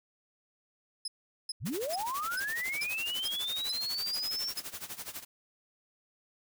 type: tone bursts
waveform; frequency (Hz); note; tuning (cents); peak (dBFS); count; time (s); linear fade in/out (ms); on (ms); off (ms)
35% pulse; 5100; D#8; +42; -31; 9; 1.05-4.6; 5; 30; 410
type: linear sweep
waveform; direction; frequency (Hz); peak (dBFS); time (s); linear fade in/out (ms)
sine; up; 65.41 to 5588; -32; 1.6-4.54; 50
type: noise with tremolo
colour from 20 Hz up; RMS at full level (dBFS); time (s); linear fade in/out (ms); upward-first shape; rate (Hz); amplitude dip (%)
white; -39; 1.65-5.25; 20; sine; 12; 85
effects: none